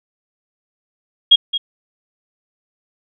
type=tone with echo; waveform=sine; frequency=3274 Hz; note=G#7; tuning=25 cents flat; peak=-4 dBFS; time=1.31-1.36 s; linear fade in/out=10 ms; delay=220 ms; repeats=1; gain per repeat=-12 dB; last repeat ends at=1.58 s; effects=none